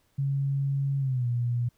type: tone with pitch glide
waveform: sine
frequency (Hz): 138.4 to 120.48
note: C#3 to B2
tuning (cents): -2 to -42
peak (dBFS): -24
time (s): 0.18-1.69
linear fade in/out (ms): 10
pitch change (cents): -240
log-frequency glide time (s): 0.99-1.27
effects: pink hiss -69 dBFS RMS until 1.77 s